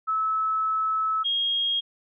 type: tone pair in turn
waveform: sine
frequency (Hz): 1300 / 3260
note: E6 / G#7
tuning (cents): -24 / -33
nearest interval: octave + major third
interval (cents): 1591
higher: second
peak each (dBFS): -22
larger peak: neither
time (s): 0.07-1.24 / 1.24-1.81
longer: first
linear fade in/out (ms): 20
effects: none